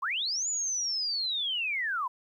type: linear two-way sweep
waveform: sine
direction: up then down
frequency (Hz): 953 to 7040 to 953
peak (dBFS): -28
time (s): 0.02-2.08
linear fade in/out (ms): 10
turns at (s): 0.48
effects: 11-bit